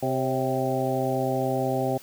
harmonic tone with a mistuned harmonic, 130.4 Hz, C3, 5 cents flat, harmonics 1 / 2 / 3 / 4 / 5 / 6, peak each -30 / -30 / -30 / -30 / -30 / -30 dBFS, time 0.02-1.98 s, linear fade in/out 10 ms, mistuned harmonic 4, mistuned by +50 cents, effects white hiss -48 dBFS RMS until 2.02 s + high-pass 60 Hz 12 dB/octave

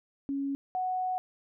sine tone pair in turn, 277.2 / 740 Hz, C#4 / F#5, 0 / 0 cents, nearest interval octave + perfect fourth, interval 1700 cents, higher second, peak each -29 / -28 dBFS, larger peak second, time 0.29-0.55 / 0.75-1.18 s, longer second, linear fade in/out 0 ms, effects none

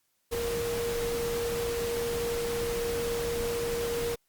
sine tone in noise, 470 Hz, A#4, 14 cents sharp, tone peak -29 dBFS, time 0.31-4.16 s, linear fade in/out 20 ms, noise pink, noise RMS -36 dBFS, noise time 0.31-4.16 s, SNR +4 dB, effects white hiss -74 dBFS RMS until 4.28 s + Opus 48 kbps

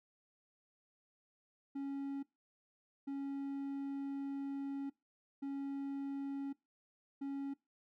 triangle tone bursts at uneven times, 276.9 Hz, C#4, 2 cents flat, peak -36 dBFS, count 4, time 1.75-2.23 / 3.07-4.9 / 5.42-6.53 / 7.21-7.54 s, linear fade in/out 10 ms, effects noise-tail reverb RT60 0.2 s tail -20 dB re dry

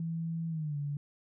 sine tone with pitch glide, 164.81 to 144.31 Hz, E3 to D3, 0 to -30 cents, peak -32 dBFS, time 0-0.97 s, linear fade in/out 2 ms, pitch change -230 cents, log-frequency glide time 0.49-0.77 s, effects none

